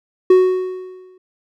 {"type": "tone with exponential decay", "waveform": "triangle", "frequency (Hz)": 370, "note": "F#4", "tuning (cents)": 0, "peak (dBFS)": -3, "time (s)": [0.3, 1.18], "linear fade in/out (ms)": 5, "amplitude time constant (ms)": 190, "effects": []}